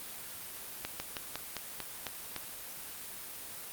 slowing click train, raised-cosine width 0.2 ms, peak -18 dBFS, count 8, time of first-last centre 0.85-2.363 s, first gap 150 ms, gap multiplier 1.12, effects white hiss -44 dBFS RMS until 3.72 s + Opus 32 kbps

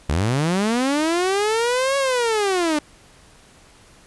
sawtooth linear two-way sweep, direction up then down, 65.41 to 558 to 291.2 Hz, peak -14 dBFS, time 0.09-2.79 s, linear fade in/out 5 ms, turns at 1.97 s, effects pink hiss -50 dBFS RMS until 4.06 s + resampled to 24000 Hz

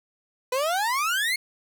30% pulse exponential sweep, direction up, 490.8 to 2196 Hz, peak -20 dBFS, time 0.52-1.36 s, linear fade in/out 5 ms, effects none

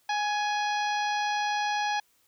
harmonic tone with a mistuned harmonic, 830.6 Hz, G#5, in tune, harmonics 1 / 2 / 3 / 4 / 5 / 6 / 7, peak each -27 / -33 / -37 / -39 / -41 / -43 / -44 dBFS, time 0.09-2 s, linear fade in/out 5 ms, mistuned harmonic 2, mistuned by +20 cents, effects white hiss -67 dBFS RMS until 2.27 s

